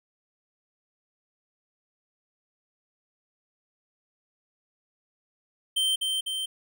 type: tone with echo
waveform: square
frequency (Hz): 3120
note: G7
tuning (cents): -9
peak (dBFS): -23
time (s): 5.76-5.96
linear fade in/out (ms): 10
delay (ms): 250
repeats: 2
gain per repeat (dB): -3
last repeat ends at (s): 6.46
effects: none